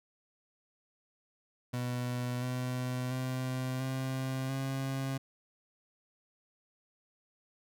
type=tone with pitch steps; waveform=30% pulse; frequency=123.47 / 126.14 / 128.86 / 131.65 / 134.49 Hz; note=B2 / B2 / C3 / C3 / C3; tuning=0 / +37 / -26 / +11 / +48 cents; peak=-30 dBFS; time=1.73-5.18 s; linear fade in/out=10 ms; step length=690 ms; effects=none